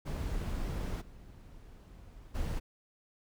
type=noise with level steps; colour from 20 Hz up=brown; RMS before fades=-35 / -52 / -34 dBFS; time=0.05-2.6 s; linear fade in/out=20 ms; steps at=1 / 2.34 s; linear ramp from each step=20 ms; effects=none